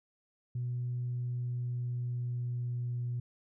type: tone with pitch glide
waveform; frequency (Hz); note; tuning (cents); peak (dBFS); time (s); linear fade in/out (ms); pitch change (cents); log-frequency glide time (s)
sine; 122.8 to 121.46; B2 to B2; -9 to -28; -31; 0.55-3.2; 5; -19; 1.07-3.06
effects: tanh soft clip ceiling -28 dBFS